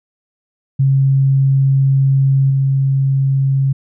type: tone with level steps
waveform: sine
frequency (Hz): 135.8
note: C#3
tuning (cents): -35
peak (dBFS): -9 / -11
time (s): 0.79-3.73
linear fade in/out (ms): 10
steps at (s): 2.5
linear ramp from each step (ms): 5
effects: none